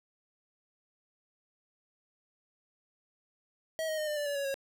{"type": "tone with pitch steps", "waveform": "square", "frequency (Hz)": [641, 626.7, 612.8, 599.1, 585.8, 572.7, 560, 547.5], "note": ["E5", "D#5", "D#5", "D5", "D5", "D5", "C#5", "C#5"], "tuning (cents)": [-49, 12, -27, 34, -5, -44, 18, -22], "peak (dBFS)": -32, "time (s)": [3.79, 4.542], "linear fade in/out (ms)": 0, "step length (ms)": 94, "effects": []}